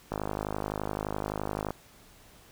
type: click train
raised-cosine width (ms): 1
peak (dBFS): -17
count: 83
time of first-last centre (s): 0.12-1.706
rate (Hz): 51.7
effects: pink hiss -56 dBFS RMS until 2.51 s